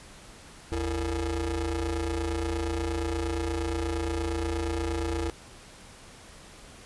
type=ring-modulated tone; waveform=30% pulse; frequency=128.5 Hz; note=C3; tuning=31 cents flat; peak=-22 dBFS; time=0.72-5.3 s; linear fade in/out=0 ms; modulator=207 Hz; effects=pink hiss -49 dBFS RMS until 6.85 s + resampled to 24000 Hz